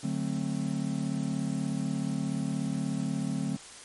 triangle chord, D dominant seventh, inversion none, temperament just, 146.83 / 183.54 / 220.2 / 264.3 Hz, D3 / F#3 / A3 / C4, 0 / -14 / +2 / +18 cents, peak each -32 dBFS, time 0.03-3.57 s, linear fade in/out 10 ms, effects white hiss -47 dBFS RMS until 3.84 s + MP3 48 kbps

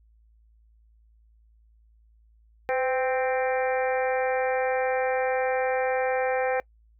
harmonic tone with a mistuned harmonic, 261.6 Hz, C4, in tune, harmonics 2 / 3 / 4 / 5 / 6 / 7 / 8 / 9, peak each -25 / -28 / -41 / -40 / -36 / -35 / -41 / -38 dBFS, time 2.69-6.6 s, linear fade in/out 0 ms, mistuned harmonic 2, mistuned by -40 cents, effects noise-tail reverb RT60 0.1 s tail -24 dB re dry + added 55 Hz sine -56 dBFS peak until 6.99 s

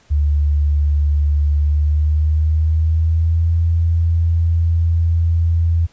sine tone with pitch glide, 73.42 to 83.37 Hz, D2 to E2, 0 to +20 cents, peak -12 dBFS, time 0.1-5.87 s, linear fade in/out 20 ms, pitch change +220 cents, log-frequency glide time 1.56-3.52 s, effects pink hiss -53 dBFS RMS until 5.92 s + resampled to 16000 Hz

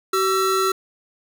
square tone pair together, 380.6 / 1335.7 Hz, F#4 / E6, +49 / +22 cents, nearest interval octave + minor seventh, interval 2173 cents, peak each -21 dBFS, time 0.13-0.72 s, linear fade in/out 5 ms, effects none

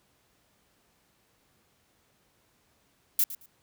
violet noise with echo, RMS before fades -23 dBFS, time 3.19-3.24 s, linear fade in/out 2 ms, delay 110 ms, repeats 2, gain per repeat -15 dB, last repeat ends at 3.46 s, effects pink hiss -68 dBFS RMS until 3.62 s + high-pass 60 Hz 12 dB/octave

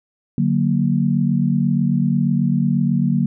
sine chord, D augmented, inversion none, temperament equal, 146.83 / 185 / 233.1 Hz, D3 / F#3 / A#3, 0 / 0 / 0 cents, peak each -19 dBFS, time 0.38-3.26 s, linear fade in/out 2 ms, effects none

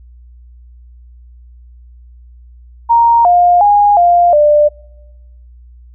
sine tone with pitch steps, 933 / 707 / 821 / 699 / 594 Hz, A#5 / F5 / G#5 / F5 / D5, +1 / +21 / -20 / +1 / +20 cents, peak -5 dBFS, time 2.89-4.69 s, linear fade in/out 20 ms, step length 360 ms, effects noise-tail reverb RT60 1.0 s tail -26 dB re dry + added 60 Hz sine -36 dBFS peak until 5.94 s

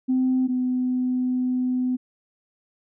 sine tone pair in turn, 257.6 / 252.6 Hz, C4 / B3, -27 / +39 cents, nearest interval unison, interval 34 cents, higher first, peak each -17 / -20 dBFS, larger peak first, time 0.08-0.48 / 0.48-1.97 s, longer second, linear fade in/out 20 ms, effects tanh soft clip ceiling -14 dBFS

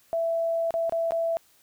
sine tone with dropouts, 664 Hz, E5, 12 cents sharp, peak -23 dBFS, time 0.13-1.37 s, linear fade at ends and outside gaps 0 ms, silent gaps 0.707-0.74 / 0.895-0.923 / 1.108-1.12 s, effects white hiss -61 dBFS RMS until 1.62 s

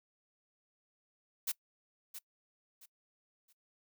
blue noise with echo, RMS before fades -34 dBFS, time 1.47-1.52 s, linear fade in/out 10 ms, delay 670 ms, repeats 3, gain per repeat -11 dB, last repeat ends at 3.53 s, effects noise-tail reverb RT60 0.1 s tail -22 dB re dry

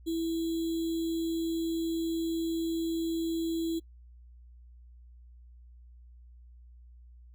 sine tone with sample-and-hold, 329.6 Hz, E4, in tune, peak -28 dBFS, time 0.06-3.8 s, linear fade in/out 20 ms, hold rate 3675 Hz, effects noise-tail reverb RT60 0.1 s tail -23 dB re dry + added 60 Hz sine -50 dBFS peak until 7.34 s

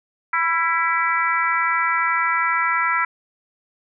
harmonic tone with a mistuned harmonic, 329.6 Hz, E4, in tune, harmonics 3 / 4 / 5 / 6 / 7, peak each -24 / -21 / -27 / -23 / -27 dBFS, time 0.33-3.05 s, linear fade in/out 5 ms, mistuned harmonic 4, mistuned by +34 cents, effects none

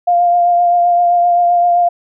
sine tone with vibrato, 700 Hz, F5, 4 cents sharp, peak -8 dBFS, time 0.07-1.89 s, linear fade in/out 10 ms, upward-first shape triangle, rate 7.7 Hz, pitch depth 22 cents each way, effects none

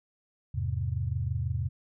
sine chord, E augmented, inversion none, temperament just, 82.41 / 103.01 / 128.76 Hz, E2 / G#2 / B#2, 0 / -14 / -27 cents, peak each -32 dBFS, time 0.54-1.69 s, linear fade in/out 10 ms, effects none

